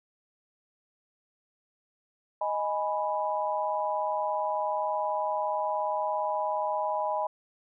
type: chord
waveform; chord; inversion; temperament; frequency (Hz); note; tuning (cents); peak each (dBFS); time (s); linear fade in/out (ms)
sine; G# minor; second; equal; 622.3 / 830.6 / 987.8; D#5 / G#5 / B5; 0 / 0 / 0; -31; 2.41-7.27; 5
effects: none